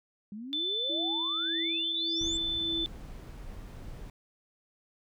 sine exponential sweep, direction up, 197.8 to 7690 Hz, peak -38 dBFS, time 0.32-2.37 s, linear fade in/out 2 ms
sine tone, 3520 Hz, A7, in tune, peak -29 dBFS, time 0.53-2.86 s, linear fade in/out 0 ms
sine tone with tremolo, 329.6 Hz, E4, in tune, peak -34 dBFS, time 0.89-2.85 s, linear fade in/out 10 ms, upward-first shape sine, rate 1.7 Hz, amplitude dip 65%
brown noise, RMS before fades -43 dBFS, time 2.21-4.1 s, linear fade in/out 2 ms
effects none

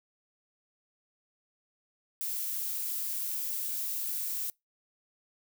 violet noise, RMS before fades -34 dBFS, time 2.21-4.5 s, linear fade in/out 0 ms, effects noise-tail reverb RT60 0.2 s tail -26 dB re dry

